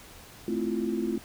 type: chord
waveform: sine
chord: F major seventh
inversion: first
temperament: equal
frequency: 220 / 261.6 / 329.6 / 349.2 Hz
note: A3 / C4 / E4 / F4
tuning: 0 / 0 / 0 / 0 cents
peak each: -31 / -34 / -33 / -31 dBFS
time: 0.48-1.18 s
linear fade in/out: 2 ms
effects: pink hiss -49 dBFS RMS until 1.24 s